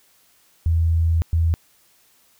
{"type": "tone bursts at uneven times", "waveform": "sine", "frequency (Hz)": 82.41, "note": "E2", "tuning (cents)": 0, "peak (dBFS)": -15, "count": 2, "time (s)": [[0.66, 1.22], [1.33, 1.54]], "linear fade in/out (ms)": 0, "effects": ["white hiss -58 dBFS RMS until 2.39 s"]}